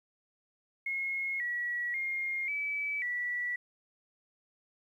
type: tone with pitch steps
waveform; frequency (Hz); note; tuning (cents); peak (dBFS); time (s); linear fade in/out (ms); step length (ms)
sine; 2163 / 1929 / 2129 / 2298 / 1953; C#7 / B6 / C7 / D7 / B6; -43 / -41 / +30 / -38 / -20; -31; 0.86-3.56; 5; 540
effects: 11-bit